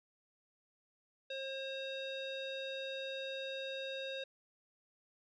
square tone with low-pass filter, 536 Hz, C5, 42 cents sharp, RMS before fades -42 dBFS, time 1.3-4.24 s, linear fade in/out 5 ms, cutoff 3500 Hz, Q 7.7, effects none

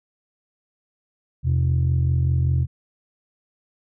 sine tone pair together, 83.8 / 128.93 Hz, E2 / C3, +29 / -25 cents, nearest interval perfect fifth, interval 746 cents, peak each -18 dBFS, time 1.43-2.67 s, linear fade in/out 50 ms, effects tanh soft clip ceiling -13 dBFS

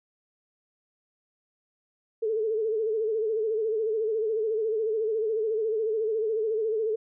sine tone with vibrato, 438.3 Hz, A4, 7 cents flat, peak -24 dBFS, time 2.22-6.96 s, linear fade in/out 10 ms, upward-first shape sine, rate 14 Hz, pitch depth 70 cents each way, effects none

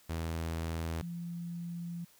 sawtooth / sine tone pair in turn, 82 / 171.46 Hz, E2 / F3, -9 / -32 cents, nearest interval octave + minor second, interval 1277 cents, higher second, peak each -30 / -37 dBFS, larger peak first, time 0.09-1.02 / 1.02-2.05 s, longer second, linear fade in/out 10 ms, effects white hiss -63 dBFS RMS until 2.19 s

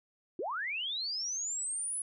sine linear sweep, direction up, 303 to 10360 Hz, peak -33 dBFS, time 0.39-2.02 s, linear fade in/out 2 ms, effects none

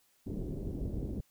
pink low-pass noise, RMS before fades -37 dBFS, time 0.26-1.21 s, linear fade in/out 10 ms, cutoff 410 Hz, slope 24 dB/octave, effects white hiss -70 dBFS RMS until 1.3 s

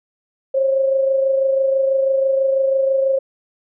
sine tone pair together, 535.9 / 562 Hz, C5 / C#5, +41 / +24 cents, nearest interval minor second, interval 83 cents, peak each -14 / -25 dBFS, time 0.54-3.19 s, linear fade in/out 10 ms, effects none

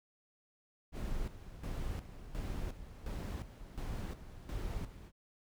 brown noise with tremolo, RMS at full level -39 dBFS, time 0.92-5.12 s, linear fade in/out 50 ms, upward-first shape square, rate 1.4 Hz, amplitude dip 70%, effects none

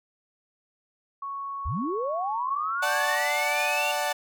sine tone, 1108.7 Hz, C#6, in tune, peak -31 dBFS, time 1.22-3.16 s, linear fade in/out 5 ms
sine linear sweep, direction up, 46.25 to 2794 Hz, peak -27 dBFS, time 1.65-3.92 s, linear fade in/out 10 ms
sawtooth chord, D major, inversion none, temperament equal, 587.3 / 740 / 880 Hz, D5 / F#5 / A5, 0 / 0 / 0 cents, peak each -26 dBFS, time 2.82-4.13 s, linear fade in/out 10 ms
effects none

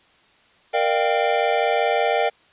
square chord, G minor seventh, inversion first, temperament equal with one note detuned, 466.2 / 602.8 / 698.5 / 784 Hz, Bb4 / D5 / F5 / G5, 0 / +45 / 0 / 0 cents, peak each -24 dBFS, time 0.73-2.3 s, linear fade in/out 20 ms, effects white hiss -56 dBFS RMS until 2.52 s + resampled to 8000 Hz

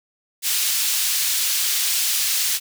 pink high-pass noise, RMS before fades -21 dBFS, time 0.42-2.6 s, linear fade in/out 50 ms, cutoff 3600 Hz, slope 12 dB/octave, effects none

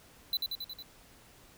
square tone with echo, 4000 Hz, B7, 21 cents sharp, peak -28 dBFS, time 0.33-0.37 s, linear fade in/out 2 ms, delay 91 ms, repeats 5, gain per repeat -3 dB, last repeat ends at 0.825 s, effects pink hiss -58 dBFS RMS until 1.57 s

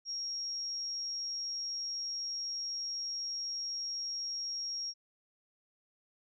sine tone, 5588 Hz, F8, in tune, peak -35 dBFS, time 0.05-4.94 s, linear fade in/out 50 ms, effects none

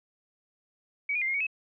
sine tone with pitch steps, 2267 / 2438 / 2092 / 2138 / 2243 / 2580 Hz, C#7 / D#7 / C7 / C7 / C#7 / E7, +38 / -36 / -1 / +37 / +20 / -38 cents, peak -26 dBFS, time 1.09-1.468 s, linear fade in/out 5 ms, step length 63 ms, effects none

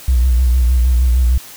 triangle tone with vibrato, 61.9 Hz, B1, 5 cents sharp, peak -5 dBFS, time 0.08-1.38 s, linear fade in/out 5 ms, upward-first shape sine, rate 6.5 Hz, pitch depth 74 cents each way, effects tanh soft clip ceiling -7 dBFS + white hiss -36 dBFS RMS until 1.56 s

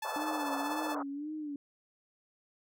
sawtooth tone with tremolo, 870 Hz, A5, 20 cents flat, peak -31 dBFS, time 0.02-0.95 s, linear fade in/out 5 ms, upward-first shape triangle, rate 16 Hz, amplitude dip 55%
white band-pass noise, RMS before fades -38 dBFS, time 0.04-1.03 s, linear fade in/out 10 ms, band 480 to 1300 Hz, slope 48 dB/octave
sine tone with vibrato, 293.7 Hz, D4, in tune, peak -36 dBFS, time 0.16-1.56 s, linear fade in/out 2 ms, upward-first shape sine, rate 1.9 Hz, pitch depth 94 cents each way
effects none

